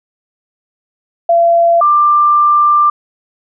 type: tone pair in turn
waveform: sine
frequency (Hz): 680 / 1186.1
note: F5 / D6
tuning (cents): -46 / +17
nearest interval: minor seventh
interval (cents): 963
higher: second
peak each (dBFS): -6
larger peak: neither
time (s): 1.29-1.81 / 1.81-2.9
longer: second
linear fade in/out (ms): 5
effects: none